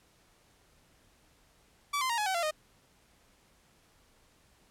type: tone with pitch steps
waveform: sawtooth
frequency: 1151 / 1037.3 / 934.9 / 842.6 / 759.4 / 684.4 / 616.8 Hz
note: D6 / C6 / A#5 / G#5 / F#5 / F5 / D#5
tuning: -35 / -15 / +5 / +25 / +45 / -35 / -15 cents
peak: -25 dBFS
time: 1.93-2.511 s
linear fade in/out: 10 ms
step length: 83 ms
effects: pink hiss -65 dBFS RMS until 4.7 s + low-pass 12000 Hz 12 dB/octave